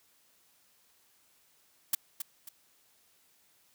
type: noise with echo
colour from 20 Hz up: blue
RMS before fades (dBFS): -26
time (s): 1.93-1.95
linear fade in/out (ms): 5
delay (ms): 270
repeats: 2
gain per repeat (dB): -9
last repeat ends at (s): 2.49
effects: white hiss -67 dBFS RMS until 3.74 s + high-pass 60 Hz 12 dB/octave